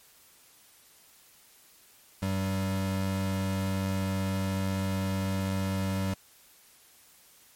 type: tone pair together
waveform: square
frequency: 96.3 / 191.99 Hz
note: G2 / G3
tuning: -30 / -36 cents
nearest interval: octave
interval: 1194 cents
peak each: -31 / -31 dBFS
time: 2.22-6.14 s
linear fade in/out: 5 ms
effects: white hiss -58 dBFS RMS until 7.55 s + MP3 64 kbps